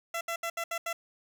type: tone bursts at uneven times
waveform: 15% pulse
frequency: 673 Hz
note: E5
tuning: 36 cents sharp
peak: -25 dBFS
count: 6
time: 0.14-0.21 / 0.28-0.36 / 0.43-0.5 / 0.57-0.64 / 0.71-0.78 / 0.86-0.93 s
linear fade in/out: 5 ms
effects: none